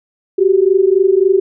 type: tone pair together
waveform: sine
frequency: 371.3 / 395 Hz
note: F#4 / G4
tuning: +6 / +13 cents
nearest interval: minor second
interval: 107 cents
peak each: -11 dBFS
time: 0.38-1.4 s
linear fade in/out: 10 ms
effects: none